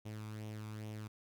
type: tone with flanger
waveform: sawtooth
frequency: 107.4 Hz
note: A2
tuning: 41 cents flat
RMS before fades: -45 dBFS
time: 0.05-1.08 s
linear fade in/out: 10 ms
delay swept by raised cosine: 0.32 to 0.86 ms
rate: 2.4 Hz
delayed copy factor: +0.55
effects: none